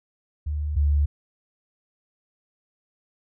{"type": "tone pair in turn", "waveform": "sine", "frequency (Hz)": [74.5, 72.76], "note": ["D2", "D2"], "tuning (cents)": [25, -16], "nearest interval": "unison", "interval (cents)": 41, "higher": "first", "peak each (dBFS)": [-24, -17], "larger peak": "second", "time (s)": [[0.46, 0.76], [0.76, 1.06]], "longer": "neither", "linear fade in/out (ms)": 10, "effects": []}